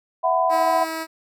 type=chord; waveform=sine; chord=E suspended second; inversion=none; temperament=equal with one note detuned; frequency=659.3 / 740 / 1002.7 Hz; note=E5 / F#5 / B5; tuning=0 / 0 / +26 cents; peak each=-21 dBFS; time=0.23-0.85 s; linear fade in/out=20 ms
type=tone; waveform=10% pulse; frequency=322.7 Hz; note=E4; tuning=37 cents flat; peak=-18 dBFS; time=0.49-1.07 s; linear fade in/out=50 ms
effects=none